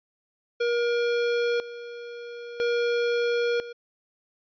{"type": "tone with tremolo", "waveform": "square", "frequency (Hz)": 475.3, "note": "A#4", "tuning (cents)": 34, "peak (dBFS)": -23, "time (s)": [0.6, 3.73], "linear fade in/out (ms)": 10, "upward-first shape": "square", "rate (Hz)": 0.5, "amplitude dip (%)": 80, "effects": ["resampled to 11025 Hz"]}